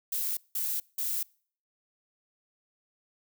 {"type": "noise bursts", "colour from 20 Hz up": "violet", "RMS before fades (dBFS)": -31, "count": 3, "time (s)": [0.12, 1.23], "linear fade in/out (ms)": 5, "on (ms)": 250, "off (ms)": 180, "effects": ["noise-tail reverb RT60 0.5 s tail -26 dB re dry"]}